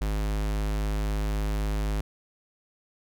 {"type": "tone", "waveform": "square", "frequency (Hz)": 51.91, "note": "G#1", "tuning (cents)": 0, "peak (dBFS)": -26, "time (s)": [0.01, 2.01], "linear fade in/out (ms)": 5, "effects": []}